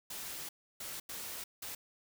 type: noise bursts at uneven times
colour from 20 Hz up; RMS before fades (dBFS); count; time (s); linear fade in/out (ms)
white; -43; 4; 0.1-0.49 / 0.8-1 / 1.09-1.44 / 1.62-1.75; 5
effects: none